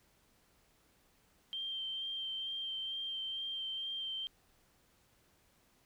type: tone with vibrato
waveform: sine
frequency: 3149 Hz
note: G7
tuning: 7 cents sharp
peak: -37 dBFS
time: 1.53-4.27 s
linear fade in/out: 0 ms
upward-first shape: sine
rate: 2.2 Hz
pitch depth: 15 cents each way
effects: pink hiss -70 dBFS RMS until 5.85 s